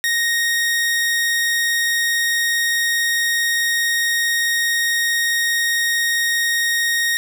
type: tone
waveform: sawtooth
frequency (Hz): 1864.7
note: A#6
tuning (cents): 0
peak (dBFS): -13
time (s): 0.04-7.17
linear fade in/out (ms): 0
effects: none